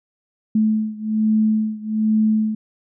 sine beating tone pair, 216.4 / 217.6 Hz, A3 / A3, -29 / -19 cents, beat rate 1.2 Hz, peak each -18 / -20 dBFS, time 0.55-2.55 s, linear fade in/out 5 ms, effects none

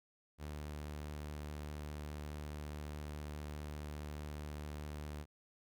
sawtooth tone, 74.6 Hz, D2, 28 cents sharp, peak -39 dBFS, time 0.38-5.26 s, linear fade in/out 50 ms, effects none

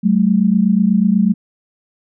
sine tone pair together, 189.14 / 217.3 Hz, F#3 / A3, +38 / -21 cents, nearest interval major second, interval 241 cents, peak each -13 dBFS, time 0.03-1.34 s, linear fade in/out 20 ms, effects none

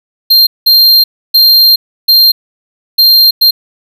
square tone bursts at uneven times, 4186 Hz, C8, in tune, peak -3 dBFS, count 6, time 0.3-0.47 / 0.66-1.04 / 1.34-1.76 / 2.08-2.32 / 2.98-3.31 / 3.41-3.51 s, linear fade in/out 10 ms, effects none

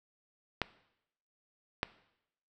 clicks, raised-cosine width 0.3 ms, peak -13 dBFS, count 2, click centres 0.617 / 1.831 s, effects noise-tail reverb RT60 0.8 s tail -18 dB re dry

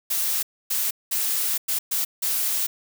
blue noise bursts at uneven times, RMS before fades -24 dBFS, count 6, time 0.1-0.43 / 0.7-0.91 / 1.11-1.58 / 1.68-1.79 / 1.91-2.05 / 2.22-2.67 s, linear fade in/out 10 ms, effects none

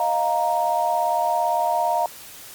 sine chord, Eb suspended second, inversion none, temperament just, 622.3 / 700 / 933.4 Hz, Eb5 / F5 / Bb5, 0 / +4 / +2 cents, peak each -26 / -22 / -22 dBFS, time 0-2.06 s, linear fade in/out 2 ms, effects white hiss -41 dBFS RMS until 2.54 s + Opus 48 kbps

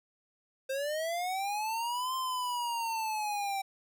square linear two-way sweep, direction up then down, 523.3 to 1046.5 to 774 Hz, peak -32 dBFS, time 0.69-3.62 s, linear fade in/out 10 ms, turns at 2.15 s, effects none

